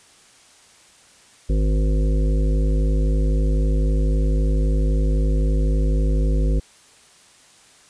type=harmonic tone; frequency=51.91 Hz; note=G#1; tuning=in tune; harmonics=1 / 3 / 5 / 7 / 9 / 10; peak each=-16 / -26 / -30 / -33 / -35 / -36 dBFS; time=1.49-6.6 s; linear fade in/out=10 ms; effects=white hiss -51 dBFS RMS until 7.89 s + resampled to 22050 Hz